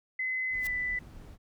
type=tone with pitch glide; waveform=sine; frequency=2035 to 1990.8 Hz; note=C7 to B6; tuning=-49 to +13 cents; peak=-29 dBFS; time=0.19-0.99 s; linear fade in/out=5 ms; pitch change=-38 cents; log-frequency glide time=0.52-0.72 s
type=noise; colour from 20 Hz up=brown; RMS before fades=-47 dBFS; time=0.5-1.38 s; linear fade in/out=50 ms
type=noise with exponential growth; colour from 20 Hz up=white; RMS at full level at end=-38 dBFS; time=0.58-0.67 s; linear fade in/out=1 ms; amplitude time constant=18 ms
effects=none